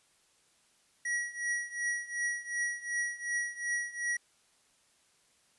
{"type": "tone with tremolo", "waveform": "square", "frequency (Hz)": 1917, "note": "A#6", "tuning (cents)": 48, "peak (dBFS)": -29, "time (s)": [1.05, 4.17], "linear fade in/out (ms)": 5, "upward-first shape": "triangle", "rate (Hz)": 2.7, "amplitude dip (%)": 90, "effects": ["white hiss -68 dBFS RMS until 5.58 s", "resampled to 24000 Hz"]}